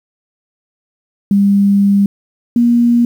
sine tone pair in turn, 200 / 237.8 Hz, G3 / A#3, +35 / +35 cents, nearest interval minor third, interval 300 cents, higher second, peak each -7 dBFS, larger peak neither, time 1.31-2.06 / 2.56-3.05 s, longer first, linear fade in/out 2 ms, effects 7-bit

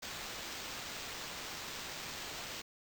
blue noise with sample-and-hold, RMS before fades -44 dBFS, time 0.02-2.62 s, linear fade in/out 10 ms, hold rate 11025 Hz, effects none

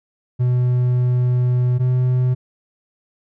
triangle tone pair in turn, 124.3 / 126.4 Hz, B2 / B2, +12 / +41 cents, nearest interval unison, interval 29 cents, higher second, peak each -12 dBFS, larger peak neither, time 0.39-1.79 / 1.79-2.35 s, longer first, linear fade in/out 20 ms, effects none

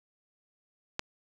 click, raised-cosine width 0.2 ms, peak -13 dBFS, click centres 0.994 s, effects none

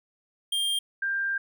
square / sine tone pair in turn, 3200 / 1589.9 Hz, G7 / G6, +35 / +24 cents, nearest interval octave, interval 1211 cents, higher first, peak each -25 dBFS, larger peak neither, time 0.52-0.79 / 1.02-1.38 s, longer second, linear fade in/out 5 ms, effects none

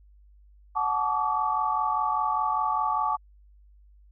sine tone cluster, 741 / 868 / 1141 / 1186 Hz, F#5 / A5 / C#6 / D6, +2 / -24 / +50 / +17 cents, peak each -32 / -27 / -27 / -32 dBFS, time 0.75-3.17 s, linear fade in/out 20 ms, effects added 50 Hz sine -52 dBFS peak until 4.11 s

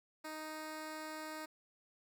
10% pulse tone, 311.1 Hz, D#4, in tune, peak -35 dBFS, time 0.24-1.46 s, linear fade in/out 10 ms, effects none

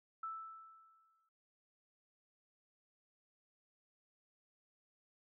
sine tone with exponential decay, 1318.5 Hz, E6, in tune, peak -39 dBFS, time 0.23-1.29 s, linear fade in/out 5 ms, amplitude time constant 230 ms, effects none

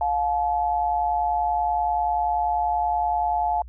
sine tone pair together, 710 / 860.4 Hz, F5 / A5, +28 / -39 cents, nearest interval minor third, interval 333 cents, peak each -23 dBFS, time 0.01-3.62 s, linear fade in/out 2 ms, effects added 60 Hz sine -38 dBFS peak until 3.68 s

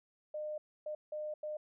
sine tone bursts at uneven times, 607 Hz, D#5, 43 cents flat, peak -37 dBFS, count 4, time 0.34-0.58 / 0.86-0.95 / 1.12-1.34 / 1.43-1.57 s, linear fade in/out 5 ms, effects none

